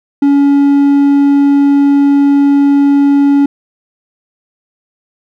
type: tone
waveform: triangle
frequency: 282 Hz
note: C#4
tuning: 30 cents sharp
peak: -3 dBFS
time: 0.22-3.46 s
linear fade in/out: 5 ms
effects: none